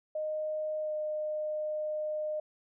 sine tone with pitch glide, 617 to 611.3 Hz, D#5 to D#5, -15 to -31 cents, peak -31 dBFS, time 0.15-2.4 s, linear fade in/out 5 ms, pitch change -16 cents, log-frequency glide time 0.81-0.93 s, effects none

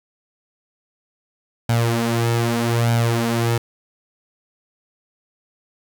sawtooth tone with flanger, 116.9 Hz, A#2, 5 cents sharp, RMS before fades -19 dBFS, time 1.69-3.58 s, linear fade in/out 5 ms, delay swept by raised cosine 1.3 to 6.3 ms, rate 0.81 Hz, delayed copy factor +0.65, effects 8-bit

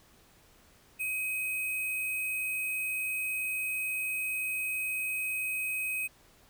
sine tone with sample-and-hold, 2524 Hz, D#7, 24 cents sharp, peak -30 dBFS, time 0.99-6.08 s, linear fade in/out 20 ms, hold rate 11025 Hz, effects pink hiss -61 dBFS RMS until 6.49 s

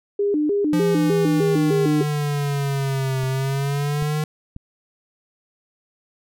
sine tone with vibrato, 349.2 Hz, F4, in tune, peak -17 dBFS, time 0.19-2.03 s, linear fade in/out 5 ms, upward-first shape square, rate 3.3 Hz, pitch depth 260 cents each way
square exponential two-way sweep, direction down then up, 173.9 to 130.81 to 153.8 Hz, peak -21 dBFS, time 0.73-4.24 s, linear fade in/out 2 ms, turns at 3.25 s
clicks, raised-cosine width 5 ms, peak -24 / -20 / -23 dBFS, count 3, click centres 3.236 / 4.024 / 4.564 s
effects none

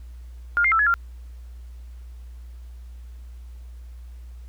sine tone with pitch steps, 1411 / 2111 / 1326 / 1695 / 1387 Hz, F6 / C7 / E6 / G#6 / F6, +17 / +15 / +10 / +35 / -12 cents, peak -16 dBFS, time 0.57-0.94 s, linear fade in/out 0 ms, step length 74 ms, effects added 60 Hz sine -37 dBFS peak until 4.48 s + pink hiss -61 dBFS RMS until 4.48 s

